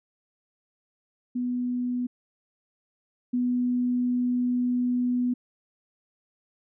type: tone pair in turn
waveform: sine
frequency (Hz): 246.9 / 246.9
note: B3 / B3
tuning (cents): 0 / 0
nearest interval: unison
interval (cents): 0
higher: neither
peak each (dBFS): -25 / -22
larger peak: second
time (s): 1.35-2.07 / 3.33-5.34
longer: second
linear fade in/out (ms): 10
effects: none